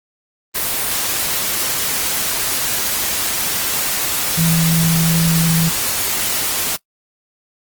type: tone in noise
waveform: sine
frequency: 164.81 Hz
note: E3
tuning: in tune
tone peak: -13 dBFS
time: 4.37-5.7 s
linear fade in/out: 20 ms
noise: white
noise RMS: -19 dBFS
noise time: 0.54-6.77 s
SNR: +3 dB
effects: noise-tail reverb RT60 0.1 s tail -22 dB re dry + Opus 24 kbps

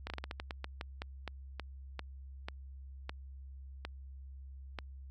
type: slowing click train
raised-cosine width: 0.3 ms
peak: -23 dBFS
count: 18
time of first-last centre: 0.07-4.788 s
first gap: 30 ms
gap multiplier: 1.24
effects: added 67 Hz sine -46 dBFS peak until 5.1 s

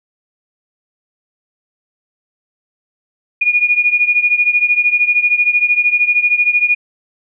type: beating tone pair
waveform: sine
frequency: 2440 / 2453 Hz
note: D#7 / D#7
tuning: -34 / -25 cents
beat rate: 13 Hz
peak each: -12 / -15 dBFS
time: 3.41-6.75 s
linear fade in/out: 10 ms
effects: none

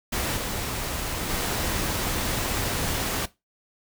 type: noise with level steps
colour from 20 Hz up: pink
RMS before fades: -27 / -30 / -27 dBFS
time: 0.12-3.26 s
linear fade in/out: 10 ms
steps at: 0.36 / 1.29 s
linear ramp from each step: 20 ms
effects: noise-tail reverb RT60 0.2 s tail -17 dB re dry

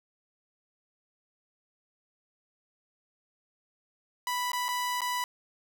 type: tone with dropouts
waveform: sawtooth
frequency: 987.8 Hz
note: B5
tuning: in tune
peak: -25 dBFS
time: 4.27-5.24 s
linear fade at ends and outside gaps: 1 ms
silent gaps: 4.518-4.532 / 4.683-4.688 / 5.007-5.017 s
effects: none

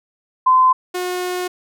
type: tone pair in turn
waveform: sine / sawtooth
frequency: 1028 / 361.6 Hz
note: C6 / F#4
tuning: -31 / -40 cents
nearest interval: octave + tritone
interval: 1809 cents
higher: first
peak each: -9 / -17 dBFS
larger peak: first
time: 0.46-0.73 / 0.94-1.48 s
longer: second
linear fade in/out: 10 ms
effects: none

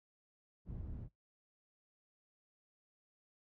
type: low-pass noise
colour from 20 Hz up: white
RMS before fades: -45 dBFS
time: 0.65-1.09 s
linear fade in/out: 50 ms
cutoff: 110 Hz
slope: 12 dB/octave
effects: noise-tail reverb RT60 0.2 s tail -24 dB re dry

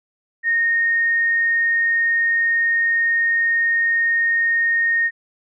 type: tone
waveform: sine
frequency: 1849 Hz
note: A#6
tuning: 15 cents flat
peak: -15 dBFS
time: 0.43-5.11 s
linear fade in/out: 50 ms
effects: none

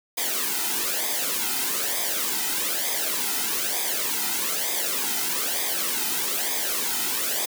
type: noise with flanger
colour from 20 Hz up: white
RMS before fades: -26 dBFS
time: 0.17-7.46 s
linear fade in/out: 10 ms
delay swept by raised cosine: 0.7 to 1.8 ms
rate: 1.1 Hz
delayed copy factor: -0.7
effects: high-pass 200 Hz 12 dB/octave

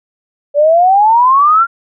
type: exponential sweep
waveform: sine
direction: up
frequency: 568 to 1405 Hz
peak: -5 dBFS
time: 0.54-1.67 s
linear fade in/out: 50 ms
effects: none

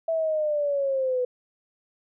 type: linear sweep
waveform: sine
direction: down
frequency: 659.3 to 493.9 Hz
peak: -22 dBFS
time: 0.08-1.25 s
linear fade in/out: 5 ms
effects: none

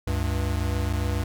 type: tone pair together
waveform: square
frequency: 69.7 / 97 Hz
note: C#2 / G2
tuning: +10 / -18 cents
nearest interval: tritone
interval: 572 cents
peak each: -27 dBFS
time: 0.07-1.24 s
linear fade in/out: 5 ms
effects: none

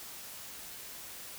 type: silence
effects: white hiss -46 dBFS RMS until 1.38 s

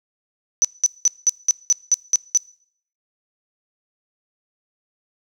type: tone bursts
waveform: sine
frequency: 5980 Hz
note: F#8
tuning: 17 cents sharp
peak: -11 dBFS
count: 9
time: 0.62-2.374 s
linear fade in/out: 0 ms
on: 26 ms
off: 190 ms
effects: noise-tail reverb RT60 0.6 s tail -23 dB re dry

